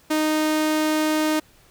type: tone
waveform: sawtooth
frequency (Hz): 309.3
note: D#4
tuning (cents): -10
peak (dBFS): -15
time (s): 0.1-1.4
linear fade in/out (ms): 10
effects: pink hiss -55 dBFS RMS until 1.7 s